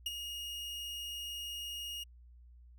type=tone with ADSR envelope; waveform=40% pulse; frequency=2861 Hz; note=F7; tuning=41 cents sharp; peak=-31 dBFS; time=0.06-2.04 s; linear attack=4 ms; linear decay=28 ms; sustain=-8 dB; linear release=12 ms; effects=added 60 Hz sine -54 dBFS peak until 2.78 s